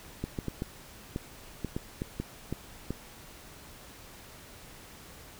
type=clicks; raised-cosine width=3 ms; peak=-19 dBFS; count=11; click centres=0.24 / 0.388 / 0.483 / 0.621 / 1.161 / 1.647 / 1.765 / 2.019 / 2.2 / 2.526 / 2.906 s; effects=pink hiss -50 dBFS RMS until 5.39 s